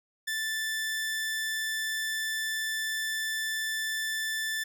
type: tone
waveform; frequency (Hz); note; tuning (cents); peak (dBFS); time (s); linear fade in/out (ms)
sawtooth; 1761; A6; +1; -26; 0.27-4.64; 10
effects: none